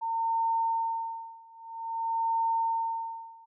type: tone with tremolo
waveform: sine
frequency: 910 Hz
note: A#5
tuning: 42 cents flat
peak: -24 dBFS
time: 0.01-3.46 s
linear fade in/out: 20 ms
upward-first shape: sine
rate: 0.51 Hz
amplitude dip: 95%
effects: none